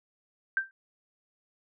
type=tone with exponential decay; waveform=sine; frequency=1568 Hz; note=G6; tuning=in tune; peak=-20 dBFS; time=0.57-0.71 s; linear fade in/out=1 ms; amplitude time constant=29 ms; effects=none